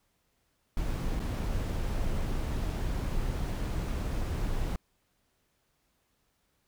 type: noise with dropouts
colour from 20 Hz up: brown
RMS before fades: -31 dBFS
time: 0.77-4.76 s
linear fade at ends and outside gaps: 2 ms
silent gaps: 1.195-1.2 s
effects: pink hiss -74 dBFS RMS until 6.67 s